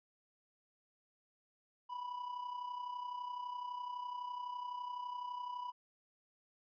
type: tone with amplitude modulation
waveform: triangle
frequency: 985 Hz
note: B5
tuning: 5 cents flat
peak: -36 dBFS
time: 1.89-5.72 s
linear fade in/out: 20 ms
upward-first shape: sine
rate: 31.9 Hz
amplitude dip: 60%
effects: resampled to 11025 Hz